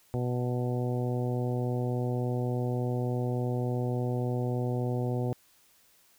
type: harmonic tone with a mistuned harmonic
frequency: 123.47 Hz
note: B2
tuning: in tune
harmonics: 1 / 2 / 3 / 4 / 5 / 6 / 7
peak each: -29 / -35 / -36 / -37 / -42 / -42 / -48 dBFS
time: 0.14-5.33 s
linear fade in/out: 0 ms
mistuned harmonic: 7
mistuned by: +18 cents
effects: white hiss -63 dBFS RMS until 6.18 s